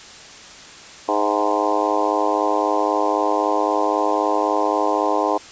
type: harmonic tone with a mistuned harmonic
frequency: 103.83 Hz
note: G#2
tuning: in tune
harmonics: 3 / 4 / 5 / 6 / 7 / 8 / 9 / 10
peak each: -25 / -25 / -25 / -25 / -25 / -25 / -25 / -25 dBFS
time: 1.08-5.38 s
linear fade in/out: 10 ms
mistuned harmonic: 6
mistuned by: +37 cents
effects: white hiss -40 dBFS RMS until 5.51 s + resampled to 16000 Hz